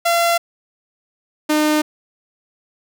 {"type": "tone pair in turn", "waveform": "sawtooth", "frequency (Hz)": [683, 304.2], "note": ["F5", "D#4"], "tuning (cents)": [-39, -39], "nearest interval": "octave + major second", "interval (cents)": 1400, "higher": "first", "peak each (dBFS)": [-10, -10], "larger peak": "neither", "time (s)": [[0.05, 0.38], [1.49, 1.82]], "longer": "neither", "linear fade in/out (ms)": 10, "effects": []}